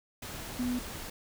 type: tone in noise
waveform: sine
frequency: 246.9 Hz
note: B3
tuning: in tune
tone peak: -29 dBFS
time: 0.59-0.79 s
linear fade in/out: 5 ms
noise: pink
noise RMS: -41 dBFS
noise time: 0.22-1.1 s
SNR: +9 dB
effects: none